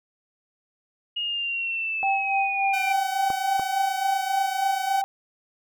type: linear sweep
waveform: sine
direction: down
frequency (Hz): 2870 to 2349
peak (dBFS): -25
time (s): 1.16-2.93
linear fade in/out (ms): 10
type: tone with tremolo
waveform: sine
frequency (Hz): 784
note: G5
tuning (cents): 0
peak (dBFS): -20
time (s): 2.03-5.04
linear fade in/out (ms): 0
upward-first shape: sine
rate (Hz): 3.5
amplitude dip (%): 65
type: tone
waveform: sawtooth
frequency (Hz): 756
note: F#5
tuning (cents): +37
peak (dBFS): -24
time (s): 2.73-5.02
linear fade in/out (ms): 10
type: clicks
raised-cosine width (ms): 1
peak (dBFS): -19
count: 2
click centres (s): 3.303 / 3.596
effects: none